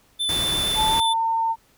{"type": "tone with vibrato", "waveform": "square", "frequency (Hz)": 3520, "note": "A7", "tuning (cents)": 0, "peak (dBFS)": -22, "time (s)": [0.19, 1.14], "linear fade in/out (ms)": 20, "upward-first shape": "sine", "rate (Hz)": 8.6, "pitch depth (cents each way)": 11}
{"type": "noise", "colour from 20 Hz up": "pink", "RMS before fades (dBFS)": -29, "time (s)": [0.29, 1], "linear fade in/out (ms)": 0}
{"type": "tone with pitch glide", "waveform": "sine", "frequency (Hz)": [871, 905.9], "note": ["A5", "A#5"], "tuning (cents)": [-18, -50], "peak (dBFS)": -19, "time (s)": [0.75, 1.56], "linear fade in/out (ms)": 50, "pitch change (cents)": 68, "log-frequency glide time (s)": [0.87, 0.97]}
{"effects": ["pink hiss -59 dBFS RMS until 1.77 s"]}